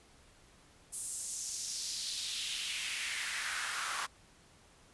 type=noise with high-pass filter sweep; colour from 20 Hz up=pink; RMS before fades=-38 dBFS; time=0.92-4.07 s; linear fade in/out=20 ms; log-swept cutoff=9200 to 1100 Hz; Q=2.5; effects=pink hiss -62 dBFS RMS until 4.93 s + resampled to 24000 Hz